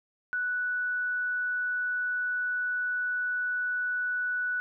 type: tone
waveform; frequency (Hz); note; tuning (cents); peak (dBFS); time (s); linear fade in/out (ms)
sine; 1480; F#6; 0; -27; 0.33-4.6; 0
effects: none